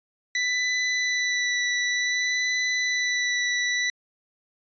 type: tone with vibrato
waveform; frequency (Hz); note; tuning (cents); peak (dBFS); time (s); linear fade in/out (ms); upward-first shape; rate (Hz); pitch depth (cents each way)
sawtooth; 1980; B6; +4; -19; 0.35-3.9; 2; sine; 0.55; 14
effects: resampled to 16000 Hz